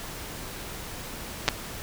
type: clicks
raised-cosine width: 0.2 ms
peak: -3 dBFS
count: 2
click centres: 1.48 / 1.487 s
effects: pink hiss -38 dBFS RMS until 1.82 s